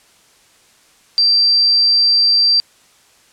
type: tone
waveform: sine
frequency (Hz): 4699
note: D8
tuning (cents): 0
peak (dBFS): -9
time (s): 1.18-2.6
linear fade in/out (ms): 0
effects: white hiss -51 dBFS RMS until 3.32 s + low-pass 9000 Hz 12 dB/octave